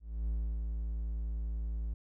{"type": "tone with ADSR envelope", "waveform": "triangle", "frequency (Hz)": 55.3, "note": "A1", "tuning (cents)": 9, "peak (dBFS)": -28, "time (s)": [0, 1.94], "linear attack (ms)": 280, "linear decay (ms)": 310, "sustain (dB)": -3, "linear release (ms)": 5, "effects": []}